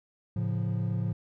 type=chord; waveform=triangle; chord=A augmented; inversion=none; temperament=equal; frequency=110 / 138.59 / 174.61 Hz; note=A2 / C#3 / E#3; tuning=0 / 0 / 0 cents; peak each=-27 / -32 / -30 dBFS; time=0.36-1.13 s; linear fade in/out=5 ms; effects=tanh soft clip ceiling -17 dBFS